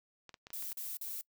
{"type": "clicks", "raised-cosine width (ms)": 0.2, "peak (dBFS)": -32, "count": 6, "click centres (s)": [0.293, 0.342, 0.469, 0.504, 0.625, 0.718]}
{"type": "noise bursts", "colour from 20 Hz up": "violet", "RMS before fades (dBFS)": -41, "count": 3, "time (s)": [0.53, 1.212], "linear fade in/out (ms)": 2, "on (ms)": 200, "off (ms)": 41}
{"effects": ["noise-tail reverb RT60 0.1 s tail -24 dB re dry"]}